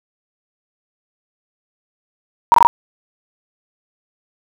sine tone bursts, 943 Hz, A#5, 20 cents sharp, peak -4 dBFS, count 4, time 2.52-2.67 s, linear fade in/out 0 ms, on 21 ms, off 22 ms, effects none

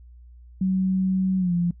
sine tone with pitch glide, 188.2 to 173.58 Hz, F#3 to F3, +30 to -10 cents, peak -19 dBFS, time 0.61-1.71 s, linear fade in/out 5 ms, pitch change -140 cents, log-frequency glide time 1.38-1.53 s, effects noise-tail reverb RT60 0.1 s tail -23 dB re dry + added 60 Hz sine -44 dBFS peak until 1.8 s

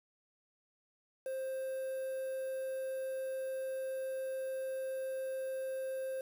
triangle tone with quantisation, 527 Hz, C5, 12 cents sharp, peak -34 dBFS, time 1.26-6.21 s, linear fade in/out 2 ms, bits 9, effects none

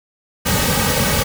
pink noise with comb filter, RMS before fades -17 dBFS, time 0.45-1.24 s, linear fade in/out 20 ms, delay 2.9 ms, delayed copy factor -0.9, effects none

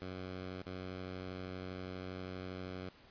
10% pulse tone with dropouts, 92.5 Hz, F#2, in tune, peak -34 dBFS, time 0.02-2.89 s, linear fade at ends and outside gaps 0 ms, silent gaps 0.62-0.663 s, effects pink hiss -61 dBFS RMS until 3.1 s + resampled to 11025 Hz

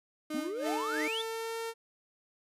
35% pulse tone with tremolo, 306.5 Hz, D#4, 26 cents flat, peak -31 dBFS, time 0.3-1.08 s, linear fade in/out 5 ms, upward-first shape sine, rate 3.1 Hz, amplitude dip 80%
triangle exponential sweep, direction up, 233.1 to 3665 Hz, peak -32 dBFS, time 0.34-1.22 s, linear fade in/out 5 ms
sawtooth tone with pitch glide, 440 to 455.5 Hz, A4 to A#4, 0 to -40 cents, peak -31 dBFS, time 0.62-1.74 s, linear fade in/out 50 ms, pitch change +60 cents, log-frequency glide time 0.72-1.58 s
effects resampled to 32000 Hz

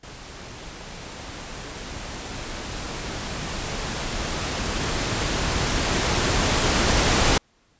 pink noise with level ramp, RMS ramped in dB -40 to -18 dBFS, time 0.03-7.38 s, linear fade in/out 5 ms, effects pink hiss -62 dBFS RMS until 7.79 s + resampled to 16000 Hz

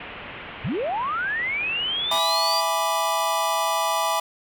white low-pass noise, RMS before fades -38 dBFS, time 0-2.19 s, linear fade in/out 5 ms, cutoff 3000 Hz, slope 48 dB/octave
sine linear sweep, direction up, 87 to 4803 Hz, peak -23 dBFS, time 0.64-2.61 s, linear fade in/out 10 ms
square chord, E dominant seventh, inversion none, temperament equal, 659.3 / 830.6 / 987.8 / 1174.7 Hz, E5 / G#5 / B5 / D6, 0 / 0 / 0 / 0 cents, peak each -28 / -28 / -27 / -27 dBFS, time 2.11-4.2 s, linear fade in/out 5 ms
effects none

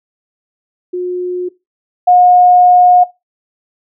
sine tone pair in turn, 360 / 720 Hz, F#4 / F#5, -47 / -47 cents, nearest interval octave, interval 1200 cents, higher second, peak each -15 / -4 dBFS, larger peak second, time 0.93-1.49 / 2.07-3.04 s, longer second, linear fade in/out 10 ms, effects noise-tail reverb RT60 0.2 s tail -17 dB re dry

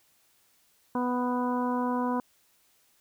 harmonic tone, 247.6 Hz, B3, 5 cents sharp, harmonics 1 / 2 / 3 / 4 / 5 / 6, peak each -28 / -34 / -37 / -31 / -43 / -44 dBFS, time 0.95-2.2 s, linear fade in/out 2 ms, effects white hiss -66 dBFS RMS until 3 s

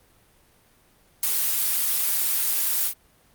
blue noise with ADSR envelope, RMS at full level -19 dBFS, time 1.23-2.94 s, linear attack 4 ms, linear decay 6 ms, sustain -4 dB, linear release 77 ms, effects pink hiss -59 dBFS RMS until 3.34 s + Opus 32 kbps

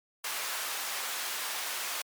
pink high-pass noise, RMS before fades -35 dBFS, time 0.24-2.02 s, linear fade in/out 5 ms, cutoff 1000 Hz, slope 12 dB/octave, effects MP3 96 kbps

